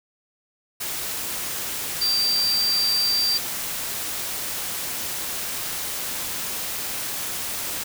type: tone in noise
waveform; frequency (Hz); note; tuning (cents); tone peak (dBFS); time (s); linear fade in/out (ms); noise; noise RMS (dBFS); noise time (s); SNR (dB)
sine; 4691; D8; -3; -19; 2.01-3.38; 10; white; -29; 0.8-7.84; +7
effects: none